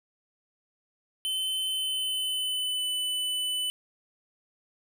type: tone with pitch glide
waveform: square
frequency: 3058 to 3000 Hz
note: G7 to F#7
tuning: -44 to +23 cents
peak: -28 dBFS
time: 1.25-3.7 s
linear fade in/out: 0 ms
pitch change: -33 cents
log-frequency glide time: 1.68-2.83 s
effects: none